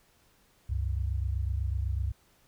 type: tone pair together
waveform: sine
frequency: 67.49 / 95.5 Hz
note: C#2 / G2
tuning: -46 / -45 cents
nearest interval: tritone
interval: 601 cents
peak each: -29 / -32 dBFS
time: 0.69-2.12 s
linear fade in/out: 10 ms
effects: pink hiss -65 dBFS RMS until 2.47 s